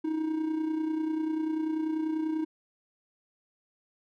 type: tone with amplitude modulation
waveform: triangle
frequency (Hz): 315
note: D#4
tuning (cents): +21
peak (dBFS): -23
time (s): 0.04-2.45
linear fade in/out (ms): 10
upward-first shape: sine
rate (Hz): 30.2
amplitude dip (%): 55
effects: none